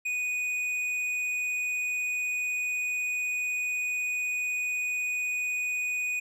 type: tone with tanh clipping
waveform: triangle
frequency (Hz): 2479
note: D#7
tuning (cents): -7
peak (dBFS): -29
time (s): 0.05-6.2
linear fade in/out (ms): 10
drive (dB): 12
effects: none